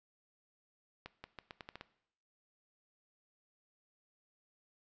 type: accelerating click train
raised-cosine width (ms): 0.3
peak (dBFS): -29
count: 8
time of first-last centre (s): 1.06-1.811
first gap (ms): 180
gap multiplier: 0.82
effects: noise-tail reverb RT60 0.7 s tail -17 dB re dry + resampled to 16000 Hz